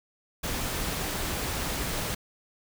pink noise, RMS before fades -31 dBFS, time 0.43-2.15 s, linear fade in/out 10 ms, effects none

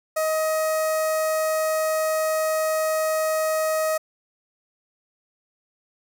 sawtooth tone with notch filter, 630 Hz, D#5, 21 cents sharp, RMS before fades -23 dBFS, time 0.16-3.98 s, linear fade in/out 10 ms, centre 3300 Hz, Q 0.8, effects none

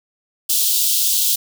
white high-pass noise, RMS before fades -17 dBFS, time 0.49-1.36 s, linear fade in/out 10 ms, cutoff 3100 Hz, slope 48 dB/octave, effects none

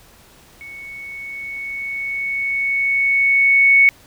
sine tone with level ramp, 2217 Hz, C#7, in tune, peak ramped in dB -33 to -7 dBFS, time 0.61-3.89 s, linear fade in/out 0 ms, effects pink hiss -48 dBFS RMS until 4.06 s

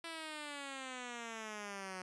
5% pulse exponential sweep, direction down, 335 to 183 Hz, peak -32 dBFS, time 0.04-2.02 s, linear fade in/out 2 ms, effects resampled to 22050 Hz

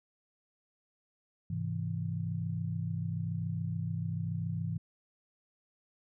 sine chord, Ab augmented, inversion none, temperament equal, 103.83 / 130.81 / 164.81 Hz, Ab2 / C3 / E3, 0 / 0 / 0 cents, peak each -36 / -39 / -35 dBFS, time 1.5-4.78 s, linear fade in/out 5 ms, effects none

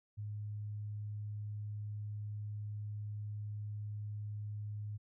sine tone, 104.7 Hz, G#2, 15 cents sharp, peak -39 dBFS, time 0.17-4.98 s, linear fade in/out 20 ms, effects none

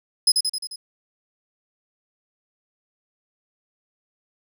30% pulse tone with echo, 5070 Hz, D#8, 32 cents sharp, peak -9 dBFS, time 0.27-0.32 s, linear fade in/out 5 ms, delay 88 ms, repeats 5, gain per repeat -4 dB, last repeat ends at 0.76 s, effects none

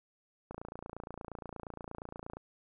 click train, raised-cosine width 1 ms, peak -28 dBFS, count 54, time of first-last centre 0.51-2.37 s, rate 28.5 Hz, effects none

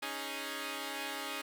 5% pulse chord, C# suspended second, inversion none, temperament equal, 277.2 / 311.1 / 415.3 Hz, C#4 / D#4 / G#4, 0 / 0 / 0 cents, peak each -30 / -31 / -32 dBFS, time 0.02-1.42 s, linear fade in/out 10 ms, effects none

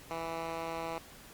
10% pulse tone with band-pass filter, 164.81 Hz, E3, in tune, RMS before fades -38 dBFS, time 0.11-0.98 s, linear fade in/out 0 ms, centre 1100 Hz, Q 0.61, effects pink hiss -53 dBFS RMS until 1.33 s + Opus 48 kbps

